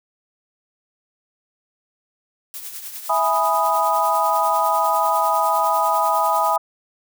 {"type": "noise with tremolo", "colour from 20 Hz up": "blue", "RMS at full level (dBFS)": -31, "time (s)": [2.54, 6.56], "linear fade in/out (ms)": 0, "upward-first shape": "triangle", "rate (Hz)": 10, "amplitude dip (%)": 60}
{"type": "chord", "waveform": "sine", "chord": "E major seventh", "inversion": "none", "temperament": "equal", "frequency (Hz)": [659.3, 830.6, 987.8, 1244.5], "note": ["E5", "G#5", "B5", "D#6"], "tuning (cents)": [0, 0, 0, 0], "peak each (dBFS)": [-23, -21, -21, -21], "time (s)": [3.09, 6.58], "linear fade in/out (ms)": 10}
{"effects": []}